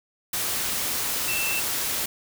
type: tone in noise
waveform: sine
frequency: 2674 Hz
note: E7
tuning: 24 cents sharp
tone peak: -27 dBFS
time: 1.28-1.6 s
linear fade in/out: 5 ms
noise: white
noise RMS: -27 dBFS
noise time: 0.33-2.06 s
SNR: -3 dB
effects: none